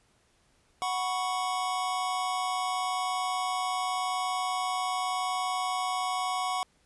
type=chord; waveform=square; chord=F# suspended fourth; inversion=none; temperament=equal; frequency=740 / 987.8 / 1108.7 Hz; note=F#5 / B5 / C#6; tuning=0 / 0 / 0 cents; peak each=-32 / -37 / -33 dBFS; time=0.82-6.63 s; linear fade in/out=0 ms; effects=pink hiss -67 dBFS RMS until 6.85 s + resampled to 24000 Hz